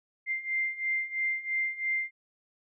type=beating tone pair; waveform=sine; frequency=2093 / 2096 Hz; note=C7 / C7; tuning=0 / +2 cents; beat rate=3 Hz; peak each=-33 / -30 dBFS; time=0.26-2.11 s; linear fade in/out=50 ms; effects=none